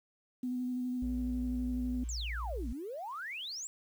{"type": "tone with vibrato", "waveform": "sine", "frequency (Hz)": 250, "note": "B3", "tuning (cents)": 21, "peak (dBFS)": -32, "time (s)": [0.43, 2.04], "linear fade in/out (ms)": 5, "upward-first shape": "square", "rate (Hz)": 12, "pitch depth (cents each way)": 13}
{"type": "tone", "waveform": "sine", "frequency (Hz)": 58.27, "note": "A#1", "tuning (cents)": 0, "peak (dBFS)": -35, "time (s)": [1.02, 2.73], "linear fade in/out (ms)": 5}
{"type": "exponential two-way sweep", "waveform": "sine", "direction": "down then up", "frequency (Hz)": [7820, 220, 7820], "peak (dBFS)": -38, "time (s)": [2.09, 3.67], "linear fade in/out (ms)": 0, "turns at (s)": 2.69}
{"effects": ["tanh soft clip ceiling -25 dBFS", "10-bit"]}